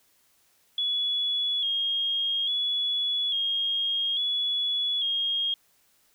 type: tone with vibrato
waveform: sine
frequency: 3322 Hz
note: G#7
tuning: in tune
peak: -24 dBFS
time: 0.78-5.54 s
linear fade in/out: 2 ms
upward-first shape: square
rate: 0.59 Hz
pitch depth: 38 cents each way
effects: white hiss -65 dBFS RMS until 6.14 s